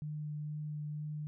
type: tone with vibrato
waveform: sine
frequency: 150.4 Hz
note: D3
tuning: 42 cents sharp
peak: -37 dBFS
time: 0.02-1.27 s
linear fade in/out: 0 ms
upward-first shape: sine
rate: 2.1 Hz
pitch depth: 10 cents each way
effects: none